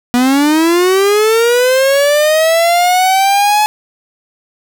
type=linear sweep; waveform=45% pulse; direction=up; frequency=240.5 to 854 Hz; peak=-8 dBFS; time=0.14-3.66 s; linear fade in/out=0 ms; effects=none